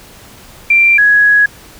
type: tone pair in turn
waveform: sine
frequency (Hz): 2362 / 1670.2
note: D7 / G#6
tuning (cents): +9 / +9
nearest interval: tritone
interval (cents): 600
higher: first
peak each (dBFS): -5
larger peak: neither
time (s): 0.7-0.98 / 0.98-1.46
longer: second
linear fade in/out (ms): 5
effects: pink hiss -38 dBFS RMS until 1.79 s